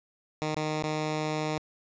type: tone with dropouts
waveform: 10% pulse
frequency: 154.2 Hz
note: D#3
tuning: 15 cents flat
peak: -20 dBFS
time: 0.42-1.58 s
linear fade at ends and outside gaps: 0 ms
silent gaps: 0.544-0.565 / 0.824-0.836 s
effects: resampled to 16000 Hz + 10-bit